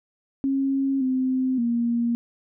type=tone with pitch steps; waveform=sine; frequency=271.6 / 259 / 235.6 Hz; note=C#4 / C4 / A#3; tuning=-35 / -17 / +19 cents; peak=-20 dBFS; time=0.44-2.15 s; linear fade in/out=0 ms; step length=570 ms; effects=none